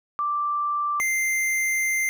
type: tone pair in turn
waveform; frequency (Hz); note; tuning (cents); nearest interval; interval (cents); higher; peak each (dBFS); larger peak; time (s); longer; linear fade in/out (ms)
sine / square; 1174.7 / 2088; D6 / C7; 0 / -4; minor seventh; 996; second; -22; neither; 0.19-1 / 1-2.09; second; 0
effects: none